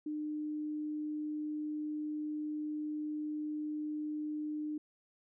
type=tone; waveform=sine; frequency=302.5 Hz; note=D#4; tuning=49 cents flat; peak=-35 dBFS; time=0.06-4.78 s; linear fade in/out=5 ms; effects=none